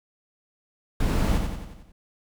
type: noise with echo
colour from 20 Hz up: brown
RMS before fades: -22 dBFS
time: 1-1.38 s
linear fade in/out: 5 ms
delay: 90 ms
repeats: 6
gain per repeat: -5 dB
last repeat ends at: 1.92 s
effects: none

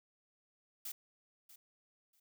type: noise with echo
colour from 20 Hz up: blue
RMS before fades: -43 dBFS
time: 0.85-0.92 s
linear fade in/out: 5 ms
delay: 640 ms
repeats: 2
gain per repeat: -15 dB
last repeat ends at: 2.2 s
effects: none

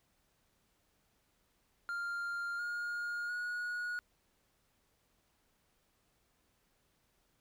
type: tone with pitch steps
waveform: triangle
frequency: 1396.9 / 1423.8 / 1451.2 Hz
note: F6 / F6 / F#6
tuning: 0 / +33 / -34 cents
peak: -34 dBFS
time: 1.89-3.99 s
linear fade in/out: 0 ms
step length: 700 ms
effects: pink hiss -75 dBFS RMS until 7.4 s

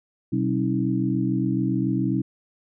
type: harmonic tone with a mistuned harmonic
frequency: 63.9 Hz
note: C2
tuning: 40 cents flat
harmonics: 2 / 3 / 4 / 5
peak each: -26 / -26 / -26 / -26 dBFS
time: 0.32-2.22 s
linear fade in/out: 10 ms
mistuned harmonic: 4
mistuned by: +110 cents
effects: none

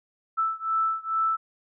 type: beating tone pair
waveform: sine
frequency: 1318.5 / 1320.8 Hz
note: E6 / E6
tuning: 0 / +3 cents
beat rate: 2.3 Hz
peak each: -26 / -27 dBFS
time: 0.37-1.37 s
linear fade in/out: 20 ms
effects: none

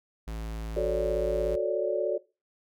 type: tone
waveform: square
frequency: 55 Hz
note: A1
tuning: in tune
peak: -34 dBFS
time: 0.27-1.56 s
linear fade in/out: 10 ms
type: chord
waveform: sine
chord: D major seventh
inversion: first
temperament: just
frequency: 367.1 / 440.5 / 550.6 / 587.3 Hz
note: F#4 / A4 / C#5 / D5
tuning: -14 / +2 / -12 / 0 cents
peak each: -31 / -31 / -32 / -29 dBFS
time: 0.76-2.18 s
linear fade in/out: 10 ms
effects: noise-tail reverb RT60 0.3 s tail -21 dB re dry

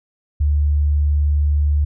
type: tone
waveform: sine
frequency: 73.42 Hz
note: D2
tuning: in tune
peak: -13 dBFS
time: 0.4-1.85 s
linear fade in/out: 10 ms
effects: none

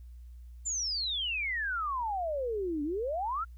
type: exponential two-way sweep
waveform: sine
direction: down then up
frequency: 7360 to 283.3 to 1422 Hz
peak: -30 dBFS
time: 0.65-3.45 s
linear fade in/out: 20 ms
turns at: 2.83 s
effects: added 60 Hz sine -45 dBFS peak until 3.57 s + white hiss -75 dBFS RMS until 3.57 s

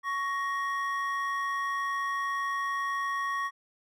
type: tone pair together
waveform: triangle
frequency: 1113 / 1875.6 Hz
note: C#6 / A#6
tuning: +7 / +10 cents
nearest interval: major sixth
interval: 903 cents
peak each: -28 / -32 dBFS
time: 0.03-3.51 s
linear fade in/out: 50 ms
effects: none

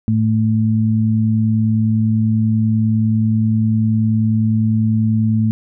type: tone pair together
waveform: sine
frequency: 110.1 / 220.2 Hz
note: A2 / A3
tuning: +2 / +2 cents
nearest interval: octave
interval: 1200 cents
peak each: -15 dBFS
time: 0.08-5.51 s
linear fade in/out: 0 ms
effects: none

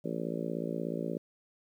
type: harmonic tone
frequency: 56.7 Hz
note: A#1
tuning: 47 cents flat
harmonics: 3 / 4 / 5 / 6 / 7 / 8 / 9 / 10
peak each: -38 / -39 / -40 / -41 / -41 / -42 / -43 / -43 dBFS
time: 0.04-1.18 s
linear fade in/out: 10 ms
effects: 11-bit

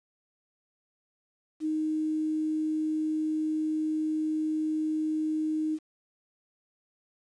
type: tone with quantisation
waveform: sine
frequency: 311.1 Hz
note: D#4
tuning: in tune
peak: -26 dBFS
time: 1.6-5.79 s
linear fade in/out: 50 ms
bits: 9
effects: resampled to 22050 Hz

